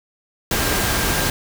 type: tone in noise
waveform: sine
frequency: 1600 Hz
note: G6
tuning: 35 cents sharp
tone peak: -29 dBFS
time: 0.51-1.3 s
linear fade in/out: 2 ms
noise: pink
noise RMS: -20 dBFS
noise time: 0.51-1.3 s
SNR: -12 dB
effects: none